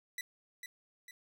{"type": "tone with echo", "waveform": "sawtooth", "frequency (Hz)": 1975.5, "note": "B6", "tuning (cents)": 0, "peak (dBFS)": -34, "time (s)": [0.18, 0.21], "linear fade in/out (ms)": 2, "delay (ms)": 450, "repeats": 2, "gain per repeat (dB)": -6, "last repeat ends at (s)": 1.11, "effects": []}